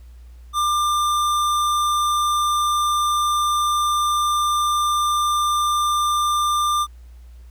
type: tone with hard clipping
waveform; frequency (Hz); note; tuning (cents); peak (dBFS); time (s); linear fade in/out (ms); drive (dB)
sine; 1194; D6; +28; -19; 0.53-6.87; 50; 17
effects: added 60 Hz sine -39 dBFS peak until 7.5 s + pink hiss -60 dBFS RMS until 7.5 s